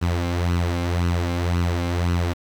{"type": "tone with flanger", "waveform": "sawtooth", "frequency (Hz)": 86.9, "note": "F2", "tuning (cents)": -8, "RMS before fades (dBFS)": -22, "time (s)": [0.01, 2.34], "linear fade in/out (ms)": 20, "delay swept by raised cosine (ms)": [0.7, 3.8], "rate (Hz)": 1.9, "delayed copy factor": 0.6, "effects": ["low-pass 6000 Hz 12 dB/octave", "7-bit"]}